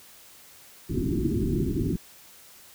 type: low-pass noise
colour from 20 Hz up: white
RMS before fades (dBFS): -26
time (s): 0.89-1.97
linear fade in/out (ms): 20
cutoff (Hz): 380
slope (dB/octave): 96
effects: white hiss -51 dBFS RMS until 2.74 s